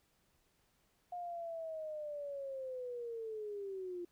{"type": "linear sweep", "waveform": "sine", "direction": "down", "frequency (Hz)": [715, 345.9], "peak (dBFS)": -40, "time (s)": [1.12, 4.05], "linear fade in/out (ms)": 5, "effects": ["pink hiss -75 dBFS RMS until 4.11 s"]}